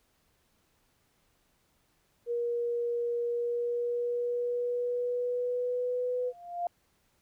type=tone with pitch glide; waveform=sine; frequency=475.2 to 497.4 Hz; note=A#4 to B4; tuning=+33 to +12 cents; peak=-28 dBFS; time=2.26-6.33 s; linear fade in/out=50 ms; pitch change=+79 cents; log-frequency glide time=3.24-6.17 s
type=tone with exponential growth; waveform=sine; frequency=698.5 Hz; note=F5; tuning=in tune; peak=-26 dBFS; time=6.16-6.67 s; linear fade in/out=2 ms; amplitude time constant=110 ms
effects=pink hiss -71 dBFS RMS until 7.21 s